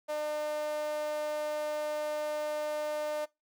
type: tone with high-pass filter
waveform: sawtooth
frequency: 301.5 Hz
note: D4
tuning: 46 cents sharp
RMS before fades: -34 dBFS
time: 0.08-3.26 s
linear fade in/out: 20 ms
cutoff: 660 Hz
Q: 8.4
effects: noise-tail reverb RT60 0.2 s tail -21 dB re dry